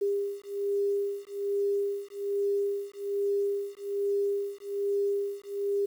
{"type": "beating tone pair", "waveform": "sine", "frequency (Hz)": [401.5, 402.7], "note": ["G4", "G4"], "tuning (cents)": [41, 47], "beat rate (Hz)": 1.2, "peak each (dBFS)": -30, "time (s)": [0.01, 5.86], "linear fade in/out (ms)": 10, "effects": ["9-bit"]}